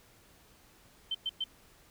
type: tone bursts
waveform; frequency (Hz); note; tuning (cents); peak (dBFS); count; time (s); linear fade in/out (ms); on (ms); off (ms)
sine; 3100; G7; -20; -30; 3; 1.11-1.441; 5; 37; 110
effects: pink hiss -61 dBFS RMS until 1.9 s